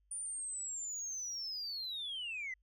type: linear sweep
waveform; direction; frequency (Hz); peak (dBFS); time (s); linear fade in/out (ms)
sine; down; 9397 to 1975.5; -37; 0.11-2.54; 5
effects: tanh soft clip ceiling -36 dBFS + added 50 Hz sine -70 dBFS peak until 2.62 s